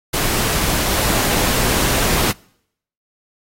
pink noise, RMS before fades -18 dBFS, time 0.13-2.32 s, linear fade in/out 10 ms, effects noise-tail reverb RT60 0.7 s tail -25 dB re dry + AAC 48 kbps

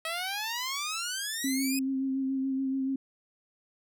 10% pulse exponential sweep, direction up, 639 to 2546 Hz, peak -23 dBFS, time 0.05-1.79 s, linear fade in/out 2 ms
sine tone with vibrato, 266.9 Hz, C4, 35 cents sharp, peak -27 dBFS, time 1.44-2.96 s, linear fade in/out 5 ms, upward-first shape sine, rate 7 Hz, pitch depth 21 cents each way
effects none

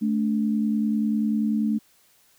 sine tone pair together, 217.6 / 287.8 Hz, A3 / D4, -19 / -35 cents, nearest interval perfect fourth, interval 484 cents, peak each -21 / -28 dBFS, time 0.01-1.79 s, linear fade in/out 20 ms, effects white hiss -60 dBFS RMS until 2.38 s

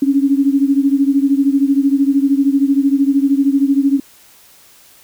sine beating tone pair, 273.3 / 286.3 Hz, C#4 / D4, -24 / -44 cents, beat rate 13 Hz, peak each -12 / -15 dBFS, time 0.02-4 s, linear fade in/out 5 ms, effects white hiss -46 dBFS RMS until 5.03 s

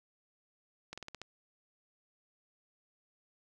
slowing click train, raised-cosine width 0.2 ms, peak -26 dBFS, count 6, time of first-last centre 0.93-1.216 s, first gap 46 ms, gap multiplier 1.11, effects none

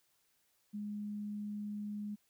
sine tone, 207.7 Hz, G#3, in tune, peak -38 dBFS, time 0.73-2.16 s, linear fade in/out 20 ms, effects white hiss -75 dBFS RMS until 2.29 s

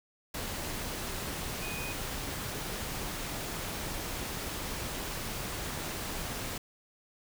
sine tone in noise, 2489 Hz, D#7, in tune, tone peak -40 dBFS, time 1.62-1.93 s, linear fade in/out 5 ms, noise pink, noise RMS -37 dBFS, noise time 0.34-6.58 s, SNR -6 dB, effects none

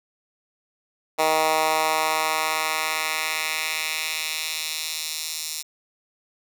10% pulse tone with high-pass filter sweep, 157.5 Hz, D#3, 21 cents sharp, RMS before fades -25 dBFS, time 1.18-5.63 s, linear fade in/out 20 ms, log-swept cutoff 640 to 5400 Hz, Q 1.2, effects none

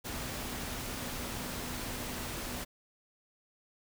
sine tone in noise, 246.9 Hz, B3, in tune, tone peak -47 dBFS, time 0.04-2.65 s, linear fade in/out 20 ms, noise pink, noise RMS -39 dBFS, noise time 0.04-2.65 s, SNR -11 dB, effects none

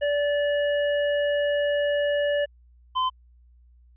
square tone pair in turn, 580 / 1026.8 Hz, D5 / C6, -22 / -33 cents, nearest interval minor seventh, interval 989 cents, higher second, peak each -22 dBFS, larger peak neither, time 0.01-2.46 / 2.95-3.1 s, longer first, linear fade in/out 20 ms, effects added 60 Hz sine -52 dBFS peak until 3.96 s + resampled to 8000 Hz

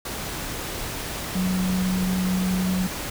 sine tone in noise, 185 Hz, F#3, in tune, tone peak -21 dBFS, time 1.35-2.87 s, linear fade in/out 5 ms, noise pink, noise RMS -31 dBFS, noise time 0.05-3.1 s, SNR +7 dB, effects none

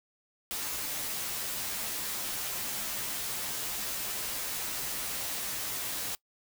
white noise with comb filter, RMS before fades -35 dBFS, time 0.51-6.15 s, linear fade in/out 0 ms, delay 12 ms, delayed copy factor -0.75, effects noise-tail reverb RT60 0.1 s tail -22 dB re dry

